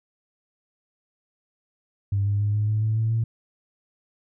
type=tone with pitch steps; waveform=sine; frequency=99.8 / 101.66 / 103.56 / 105.49 / 107.46 / 109.46 / 111.51 / 113.59 Hz; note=G2 / G#2 / G#2 / G#2 / A2 / A2 / A2 / A#2; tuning=+32 / -37 / -4 / +28 / -40 / -9 / +24 / -44 cents; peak=-19 dBFS; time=2.12-3.24 s; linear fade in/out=5 ms; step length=140 ms; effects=tanh soft clip ceiling -15 dBFS